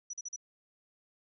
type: tone bursts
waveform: sine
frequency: 5890 Hz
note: F#8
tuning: 9 cents flat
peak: -37 dBFS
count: 4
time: 0.1-0.362 s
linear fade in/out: 5 ms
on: 34 ms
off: 42 ms
effects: none